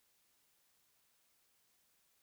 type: silence
effects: white hiss -75 dBFS RMS until 2.22 s